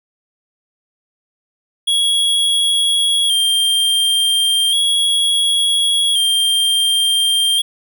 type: tone with vibrato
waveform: square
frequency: 3255 Hz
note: G#7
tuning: 36 cents flat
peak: -13 dBFS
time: 1.87-7.62 s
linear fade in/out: 10 ms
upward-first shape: square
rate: 0.35 Hz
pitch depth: 39 cents each way
effects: none